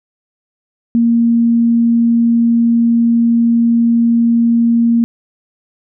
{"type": "tone", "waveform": "sine", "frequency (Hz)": 233.1, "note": "A#3", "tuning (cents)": 0, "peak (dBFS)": -8, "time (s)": [0.95, 5.04], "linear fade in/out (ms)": 0, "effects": []}